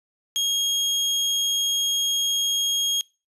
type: tone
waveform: 30% pulse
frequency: 3267 Hz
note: G#7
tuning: 29 cents flat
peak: -18 dBFS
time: 0.36-3.01 s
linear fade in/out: 0 ms
effects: noise-tail reverb RT60 0.3 s tail -25 dB re dry + resampled to 32000 Hz